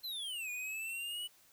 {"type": "exponential two-way sweep", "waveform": "square", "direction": "down then up", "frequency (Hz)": [4186, 2437, 2967], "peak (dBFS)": -39, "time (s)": [0.03, 1.28], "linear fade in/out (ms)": 20, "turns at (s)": 0.5, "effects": ["white hiss -65 dBFS RMS until 1.52 s"]}